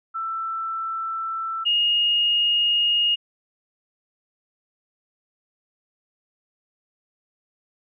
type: tone pair in turn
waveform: sine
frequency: 1331 / 2857 Hz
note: E6 / F7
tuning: +16 / +39 cents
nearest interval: octave + minor second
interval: 1323 cents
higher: second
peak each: -25 / -17 dBFS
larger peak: second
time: 0.14-1.65 / 1.65-3.16 s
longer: neither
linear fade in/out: 20 ms
effects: none